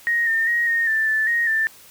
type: tone with pitch steps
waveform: sine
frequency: 1874 / 1813 / 1884 / 1849 / 1770 / 1756 / 1871 / 1776 Hz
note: A#6 / A#6 / A#6 / A#6 / A6 / A6 / A#6 / A6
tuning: +9 / -49 / +18 / -15 / +10 / -4 / +6 / +16 cents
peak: -17 dBFS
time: 0.07-1.67 s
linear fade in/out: 0 ms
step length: 200 ms
effects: white hiss -47 dBFS RMS until 1.9 s